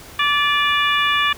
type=harmonic tone with a mistuned harmonic; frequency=580 Hz; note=D5; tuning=22 cents flat; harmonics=2 / 3 / 4 / 5 / 6; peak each=-19 / -21 / -22 / -23 / -24 dBFS; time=0.19-1.33 s; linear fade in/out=5 ms; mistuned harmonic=4; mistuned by=+48 cents; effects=pink hiss -40 dBFS RMS until 1.37 s